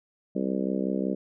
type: harmonic tone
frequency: 65.41 Hz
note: C2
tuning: in tune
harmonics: 3 / 4 / 5 / 6 / 7 / 8 / 9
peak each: -29 / -31 / -33 / -35 / -36 / -37 / -38 dBFS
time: 0.35-1.15 s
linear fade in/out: 10 ms
effects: none